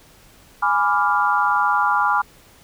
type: chord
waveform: sine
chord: G# diminished seventh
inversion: none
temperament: equal with one note detuned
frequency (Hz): 830.6 / 991.8 / 1174.7 / 1396.9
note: G#5 / B5 / D6 / F6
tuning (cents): 0 / +7 / 0 / 0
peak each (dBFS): -21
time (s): 0.62-2.22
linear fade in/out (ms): 10
effects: pink hiss -50 dBFS RMS until 2.63 s